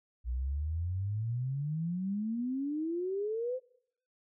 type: exponential sweep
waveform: sine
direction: up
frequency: 58.27 to 524 Hz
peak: -31 dBFS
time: 0.24-3.6 s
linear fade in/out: 50 ms
effects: noise-tail reverb RT60 0.7 s tail -23 dB re dry